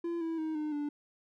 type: tone with pitch steps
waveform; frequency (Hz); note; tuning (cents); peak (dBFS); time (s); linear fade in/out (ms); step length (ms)
triangle; 340 / 327.5 / 315.4 / 303.8 / 292.6; F4 / E4 / D#4 / D#4 / D4; -46 / -11 / +24 / -41 / -6; -30; 0.04-0.89; 5; 170
effects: none